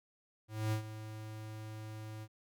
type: tone with ADSR envelope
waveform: square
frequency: 108.6 Hz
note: A2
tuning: 22 cents flat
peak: -31 dBFS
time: 0.48-2.28 s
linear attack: 240 ms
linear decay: 100 ms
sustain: -13 dB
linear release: 53 ms
effects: none